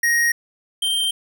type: tone pair in turn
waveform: square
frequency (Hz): 1875 / 3153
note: A#6 / G7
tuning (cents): +10 / +9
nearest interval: major sixth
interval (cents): 899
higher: second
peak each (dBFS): -16 / -19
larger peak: first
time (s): 0.03-0.32 / 0.82-1.11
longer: neither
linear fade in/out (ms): 5
effects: none